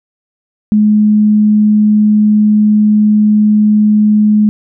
sine tone, 211.4 Hz, G#3, 31 cents sharp, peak -5 dBFS, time 0.72-4.49 s, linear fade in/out 0 ms, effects none

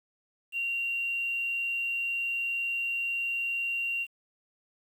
sine tone with quantisation, 2761 Hz, F7, 20 cents flat, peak -28 dBFS, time 0.52-4.07 s, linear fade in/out 50 ms, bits 9, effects none

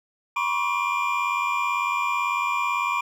triangle tone cluster, 969 / 1067 / 1147 / 2390 Hz, B5 / C6 / D6 / D7, -33 / +34 / -41 / +30 cents, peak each -26 dBFS, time 0.36-3.01 s, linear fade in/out 5 ms, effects none

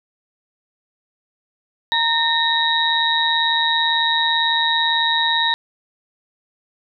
sine tone cluster, 928 / 1825 / 3730 / 3888 Hz, A#5 / A#6 / A#7 / B7, -8 / -37 / 0 / -28 cents, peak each -21 dBFS, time 1.92-5.54 s, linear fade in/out 0 ms, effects none

